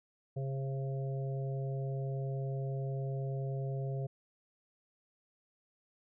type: harmonic tone with a mistuned harmonic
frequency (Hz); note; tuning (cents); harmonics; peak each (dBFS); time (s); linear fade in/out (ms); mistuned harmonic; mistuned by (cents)
135.3; C#3; -42; 1 / 3 / 4 / 5; -34 / -44 / -46 / -48; 0.36-4.07; 10; 4; -18
effects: none